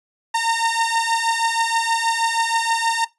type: beating tone pair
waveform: sawtooth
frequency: 912 / 918.3 Hz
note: A#5 / A#5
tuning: -38 / -26 cents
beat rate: 6.3 Hz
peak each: -17 dBFS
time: 0.34-3.05 s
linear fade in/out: 10 ms
effects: noise-tail reverb RT60 0.2 s tail -19 dB re dry + resampled to 24000 Hz